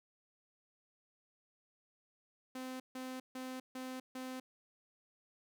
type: tone bursts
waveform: sawtooth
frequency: 257.8 Hz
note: C4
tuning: 26 cents flat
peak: -38 dBFS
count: 5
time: 2.55-4.4 s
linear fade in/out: 5 ms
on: 250 ms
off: 150 ms
effects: none